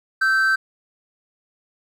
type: tone pair together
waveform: triangle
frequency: 1318.5 / 1552.6 Hz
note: E6 / G6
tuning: 0 / -17 cents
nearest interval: minor third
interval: 283 cents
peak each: -23 / -14 dBFS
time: 0.21-0.56 s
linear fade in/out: 10 ms
effects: none